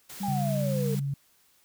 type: noise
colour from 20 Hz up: white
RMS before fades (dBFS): -43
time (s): 0.09-1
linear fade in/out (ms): 10
type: tone with pitch glide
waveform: sine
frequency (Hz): 197.3 to 195.6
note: G3 to G3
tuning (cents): +11 to -4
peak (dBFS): -30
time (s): 0.2-1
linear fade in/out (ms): 10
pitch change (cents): -15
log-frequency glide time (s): 0.51-0.57
type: exponential sweep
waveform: sine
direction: down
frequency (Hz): 830.6 to 440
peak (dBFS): -30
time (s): 0.23-0.95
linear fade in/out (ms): 5
type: tone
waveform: sine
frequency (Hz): 139.4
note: C#3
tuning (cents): +10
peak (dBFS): -27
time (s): 0.28-1.14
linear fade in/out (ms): 5
effects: white hiss -64 dBFS RMS until 1.64 s